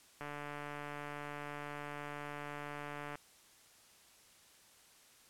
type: click train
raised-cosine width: 0.5 ms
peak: -29 dBFS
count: 431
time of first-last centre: 0.21-3.155 s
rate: 146 Hz
effects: white hiss -63 dBFS RMS until 5.29 s + low-pass 11000 Hz 12 dB/octave